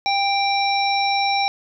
harmonic tone with a mistuned harmonic, 784 Hz, G5, in tune, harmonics 1 / 3 / 5 / 7, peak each -19 / -24 / -26 / -27 dBFS, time 0.06-1.48 s, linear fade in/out 0 ms, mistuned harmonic 1, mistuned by +25 cents, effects none

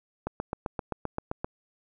click train, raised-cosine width 1 ms, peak -16 dBFS, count 10, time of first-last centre 0.27-1.445 s, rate 7.66 Hz, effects none

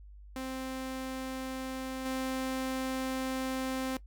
sawtooth tone with level steps, 261.6 Hz, C4, in tune, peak -32 / -28 dBFS, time 0.36-3.97 s, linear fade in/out 2 ms, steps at 2.05 s, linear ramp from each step 10 ms, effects noise-tail reverb RT60 0.1 s tail -18 dB re dry + added 50 Hz sine -48 dBFS peak until 4.06 s

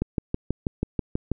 click train, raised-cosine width 3 ms, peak -11 dBFS, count 9, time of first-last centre 0.02-1.317 s, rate 6.17 Hz, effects none

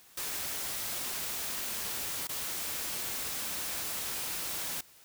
white noise with dropouts, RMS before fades -36 dBFS, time 0.17-4.81 s, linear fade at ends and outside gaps 5 ms, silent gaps 2.272-2.291 s, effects white hiss -58 dBFS RMS until 5.04 s

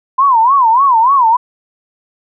sine tone with vibrato, 1000 Hz, B5, 21 cents sharp, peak -6 dBFS, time 0.18-1.37 s, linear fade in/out 10 ms, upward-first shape sine, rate 3.4 Hz, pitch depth 210 cents each way, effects none

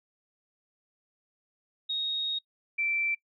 sine tone pair in turn, 3750 / 2339 Hz, A#7 / D7, +10 / -8 cents, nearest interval minor sixth, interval 818 cents, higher first, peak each -28 / -26 dBFS, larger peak second, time 1.89-2.39 / 2.78-3.15 s, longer first, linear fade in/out 10 ms, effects noise-tail reverb RT60 0.1 s tail -24 dB re dry

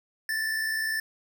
square tone pair together, 1760 / 1820 Hz, A6 / A#6, 0 / -42 cents, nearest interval minor second, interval 58 cents, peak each -28 / -36 dBFS, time 0.29-1 s, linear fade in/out 2 ms, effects none

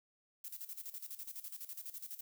violet noise with tremolo, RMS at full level -45 dBFS, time 0.44-2.21 s, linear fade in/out 5 ms, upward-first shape square, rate 12 Hz, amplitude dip 75%, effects none

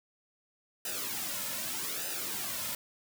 white noise with flanger, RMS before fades -36 dBFS, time 0.85-2.75 s, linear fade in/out 2 ms, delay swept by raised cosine 0.9 to 2.6 ms, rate 0.82 Hz, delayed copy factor -0.7, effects none

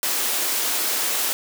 white high-pass noise, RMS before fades -23 dBFS, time 0.03-1.33 s, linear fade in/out 0 ms, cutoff 260 Hz, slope 24 dB/octave, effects none

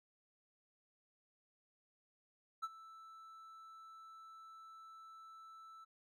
triangle tone with ADSR envelope, 1320 Hz, E6, 2 cents sharp, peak -34 dBFS, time 2.62-5.85 s, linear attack 19 ms, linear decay 38 ms, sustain -18 dB, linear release 15 ms, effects none

